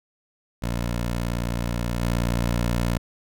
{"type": "tone with level steps", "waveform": "15% pulse", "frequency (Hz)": 58.8, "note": "A#1", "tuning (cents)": 16, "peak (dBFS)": [-18, -15], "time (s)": [0.62, 2.98], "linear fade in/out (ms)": 10, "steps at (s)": 2.01, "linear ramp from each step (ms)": 20, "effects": []}